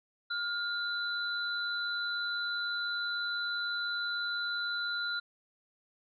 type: tone pair together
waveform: sine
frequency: 1413 / 3997 Hz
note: F6 / B7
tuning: +20 / +20 cents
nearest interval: octave + tritone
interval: 1800 cents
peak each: -33 / -36 dBFS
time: 0.3-5.2 s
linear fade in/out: 10 ms
effects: none